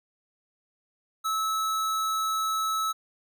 square tone, 1300 Hz, E6, 24 cents flat, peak -26 dBFS, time 1.24-2.93 s, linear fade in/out 20 ms, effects none

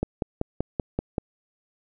click train, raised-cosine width 2 ms, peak -11 dBFS, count 7, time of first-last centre 0.03-1.182 s, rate 5.21 Hz, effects none

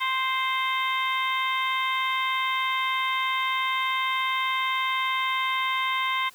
harmonic tone, 523.3 Hz, C5, in tune, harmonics 2 / 3 / 4 / 5 / 6 / 7, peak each -26 / -37 / -28 / -38 / -34 / -35 dBFS, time 0-6.3 s, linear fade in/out 20 ms, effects white hiss -53 dBFS RMS until 6.34 s

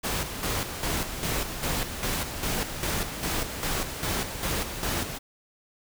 pink noise with tremolo, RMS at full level -28 dBFS, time 0.03-5.19 s, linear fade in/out 20 ms, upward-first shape square, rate 2.5 Hz, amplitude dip 55%, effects none

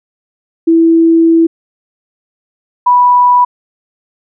sine tone pair in turn, 329.6 / 983.4 Hz, E4 / B5, 0 / -8 cents, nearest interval octave + perfect fifth, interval 1892 cents, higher second, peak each -4 dBFS, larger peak neither, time 0.67-1.47 / 2.86-3.45 s, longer first, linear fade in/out 10 ms, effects none

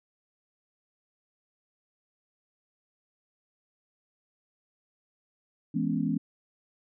sine chord, C# minor seventh, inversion first, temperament equal with one note detuned, 164.81 / 209.5 / 246.9 / 277.2 Hz, E3 / G#3 / B3 / C#4, 0 / +15 / 0 / 0 cents, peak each -31 dBFS, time 5.74-6.18 s, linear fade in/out 10 ms, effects none

